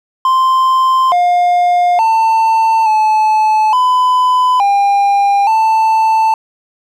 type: tone with pitch steps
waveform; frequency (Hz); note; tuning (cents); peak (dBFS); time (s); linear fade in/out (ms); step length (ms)
triangle; 1043 / 709 / 894 / 865 / 1006 / 802 / 885; C6 / F5 / A5 / A5 / B5 / G5 / A5; -6 / +26 / +27 / -30 / +32 / +39 / +10; -6; 0.25-6.34; 2; 870
effects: none